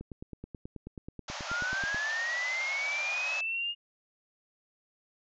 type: click train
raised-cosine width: 3 ms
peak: -28 dBFS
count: 19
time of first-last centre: 0.01-1.945 s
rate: 9.3 Hz
type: band-pass noise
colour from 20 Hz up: pink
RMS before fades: -40 dBFS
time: 1.28-3.41 s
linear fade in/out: 5 ms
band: 560 to 6800 Hz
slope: 96 dB/octave
type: linear sweep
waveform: sine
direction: up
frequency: 1362 to 2855 Hz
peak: -30 dBFS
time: 1.47-3.75 s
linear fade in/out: 50 ms
effects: none